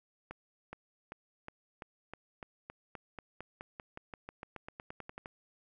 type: accelerating click train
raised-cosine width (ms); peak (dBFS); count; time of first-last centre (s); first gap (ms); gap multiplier
0.5; -28; 25; 0.31-5.259; 420; 0.93
effects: none